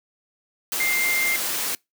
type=tone in noise; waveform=sine; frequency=2100 Hz; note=C7; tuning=6 cents sharp; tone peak=-21 dBFS; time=0.8-1.36 s; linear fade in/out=2 ms; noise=white; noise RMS=-26 dBFS; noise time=0.72-1.75 s; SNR=+2 dB; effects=noise-tail reverb RT60 0.2 s tail -26 dB re dry + high-pass 200 Hz 12 dB/octave